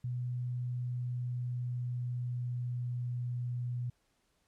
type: tone with pitch glide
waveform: sine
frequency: 123.47 to 122.4 Hz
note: B2 to B2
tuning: 0 to -15 cents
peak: -33 dBFS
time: 0.04-3.9 s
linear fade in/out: 5 ms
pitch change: -15 cents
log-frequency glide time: 0.69-3.24 s
effects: pink hiss -75 dBFS RMS until 4.47 s + low-pass 11000 Hz 12 dB/octave